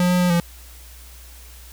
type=tone with pitch steps; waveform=square; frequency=178.6 / 179.6 / 178.6 / 171.7 Hz; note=F3 / F3 / F3 / F3; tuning=+39 / +49 / +39 / -29 cents; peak=-16 dBFS; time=0-0.4 s; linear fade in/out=2 ms; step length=100 ms; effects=added 60 Hz sine -41 dBFS peak until 1.72 s + white hiss -46 dBFS RMS until 1.72 s